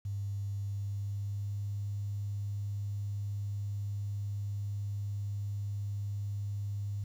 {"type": "tone with pitch glide", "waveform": "sine", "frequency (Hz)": [100, 101.4], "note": ["G2", "G#2"], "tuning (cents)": [35, -41], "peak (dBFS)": -33, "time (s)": [0.05, 7.04], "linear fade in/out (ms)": 5, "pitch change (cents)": 24, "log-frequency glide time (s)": [0.66, 1.63], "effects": ["10-bit"]}